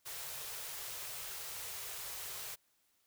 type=band-stop noise; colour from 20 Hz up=white; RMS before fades=-44 dBFS; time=0.05-2.56 s; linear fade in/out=20 ms; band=150 to 370 Hz; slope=48 dB/octave; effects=white hiss -75 dBFS RMS until 3.06 s